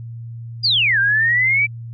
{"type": "exponential two-way sweep", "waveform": "sine", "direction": "down then up", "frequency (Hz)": [4978, 1568, 2335], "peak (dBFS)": -13, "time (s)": [0.63, 1.67], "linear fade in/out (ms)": 20, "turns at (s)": 0.99, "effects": ["added 116 Hz sine -29 dBFS peak until 1.93 s", "AAC 64 kbps"]}